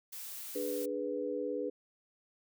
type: noise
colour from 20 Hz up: blue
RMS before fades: -44 dBFS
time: 0.12-0.86 s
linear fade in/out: 10 ms
type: chord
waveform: sine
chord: G# diminished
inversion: second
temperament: equal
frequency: 293.7 / 415.3 / 493.9 Hz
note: D4 / G#4 / B4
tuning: 0 / 0 / 0 cents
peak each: -39 / -38 / -36 dBFS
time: 0.55-1.7 s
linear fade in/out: 10 ms
effects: none

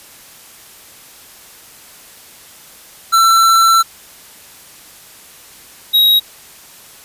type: tone pair in turn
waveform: square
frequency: 1342 / 3812 Hz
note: E6 / A#7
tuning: +31 / +38 cents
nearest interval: octave + tritone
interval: 1807 cents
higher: second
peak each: -8 dBFS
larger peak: neither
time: 3.12-3.83 / 5.93-6.2 s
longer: first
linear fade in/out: 20 ms
effects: white hiss -40 dBFS RMS until 7.04 s + resampled to 32000 Hz

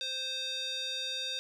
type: tone with band-pass filter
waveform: square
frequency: 523.3 Hz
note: C5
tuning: in tune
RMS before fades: -36 dBFS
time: 0.01-1.39 s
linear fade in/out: 0 ms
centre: 4000 Hz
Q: 7.1
effects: none

